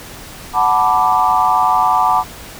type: chord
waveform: sine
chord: B minor seventh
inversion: second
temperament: equal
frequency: 740 / 880 / 987.8 / 1174.7 Hz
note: F#5 / A5 / B5 / D6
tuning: 0 / 0 / 0 / 0 cents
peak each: -16 dBFS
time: 0.53-2.24 s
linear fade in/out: 50 ms
effects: pink hiss -34 dBFS RMS until 2.59 s